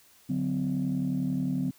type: tone cluster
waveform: sine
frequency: 144.9 / 184.4 / 255.6 Hz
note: D3 / F#3 / C4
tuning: -23 / -6 / -40 cents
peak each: -31 / -30 / -28 dBFS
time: 0.29-1.71 s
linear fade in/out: 10 ms
effects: tanh soft clip ceiling -20 dBFS + white hiss -59 dBFS RMS until 1.78 s